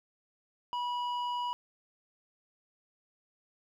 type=tone with low-pass filter; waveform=square; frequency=975 Hz; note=B5; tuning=23 cents flat; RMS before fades=-34 dBFS; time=0.73-1.53 s; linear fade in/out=0 ms; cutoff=2700 Hz; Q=1; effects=11-bit